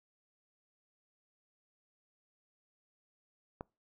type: click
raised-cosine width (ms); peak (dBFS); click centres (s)
1; -26; 3.609
effects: noise-tail reverb RT60 0.3 s tail -26 dB re dry